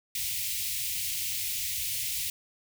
white band-stop noise, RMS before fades -32 dBFS, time 0.15-2.3 s, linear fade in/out 2 ms, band 140 to 2100 Hz, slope 48 dB/octave, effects none

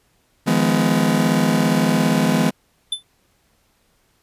40% pulse chord, F half-diminished seventh, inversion third, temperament just, 157.15 / 174.61 / 209.5 / 251.4 Hz, Eb3 / F3 / Ab3 / Cb4, +18 / 0 / +15 / +31 cents, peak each -21 / -21 / -19 / -19 dBFS, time 0.46-2.51 s, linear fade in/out 20 ms
square tone with exponential decay, 3520 Hz, A7, in tune, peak -17 dBFS, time 2.92-3.03 s, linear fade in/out 5 ms, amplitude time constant 22 ms
effects pink hiss -62 dBFS RMS until 4.22 s + resampled to 32000 Hz

